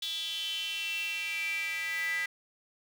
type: tone with high-pass filter sweep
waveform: square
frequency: 180.1 Hz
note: F#3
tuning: 46 cents flat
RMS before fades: -34 dBFS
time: 0.02-2.26 s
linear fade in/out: 5 ms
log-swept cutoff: 3500 to 1900 Hz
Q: 9.2
effects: none